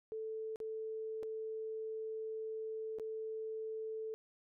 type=tone with dropouts; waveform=sine; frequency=440 Hz; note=A4; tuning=in tune; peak=-39 dBFS; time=0.12-4.14 s; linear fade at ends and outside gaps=0 ms; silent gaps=0.559-0.602 / 1.228-1.232 / 2.986-2.997 s; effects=none